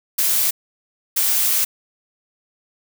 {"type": "noise bursts at uneven times", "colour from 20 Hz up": "blue", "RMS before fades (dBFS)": -18, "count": 2, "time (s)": [[0.18, 0.51], [1.16, 1.65]], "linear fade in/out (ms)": 10, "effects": []}